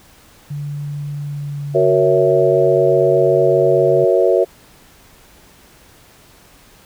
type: tone with pitch glide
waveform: sine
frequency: 145.1 to 140.24 Hz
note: D3 to C#3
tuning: -21 to +20 cents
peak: -22 dBFS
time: 0.5-4.05 s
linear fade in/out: 10 ms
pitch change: -59 cents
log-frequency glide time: 1.16-2.44 s
type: chord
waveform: sine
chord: F# dominant seventh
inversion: none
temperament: equal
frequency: 370 / 466.2 / 554.4 / 659.3 Hz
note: F#4 / A#4 / C#5 / E5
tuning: 0 / 0 / 0 / 0 cents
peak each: -15 / -16 / -16 / -17 dBFS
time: 1.74-4.45 s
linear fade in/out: 20 ms
effects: pink hiss -47 dBFS RMS until 6.85 s